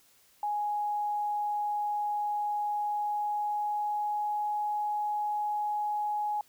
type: tone with pitch glide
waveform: sine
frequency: 832 to 836.8 Hz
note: G#5 to G#5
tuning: +3 to +13 cents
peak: -28 dBFS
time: 0.43-6.41 s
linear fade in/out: 2 ms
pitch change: +10 cents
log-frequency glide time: 2.68-4.51 s
effects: white hiss -63 dBFS RMS until 6.48 s